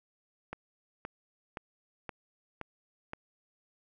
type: click train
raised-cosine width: 0.5 ms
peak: -23 dBFS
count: 6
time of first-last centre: 0.53-3.134 s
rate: 1.92 Hz
effects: none